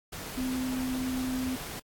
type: tone in noise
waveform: sine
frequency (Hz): 256.9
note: C4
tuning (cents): -32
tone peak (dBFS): -29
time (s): 0.37-1.56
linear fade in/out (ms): 10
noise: pink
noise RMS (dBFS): -39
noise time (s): 0.12-1.8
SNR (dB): +7
effects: AAC 64 kbps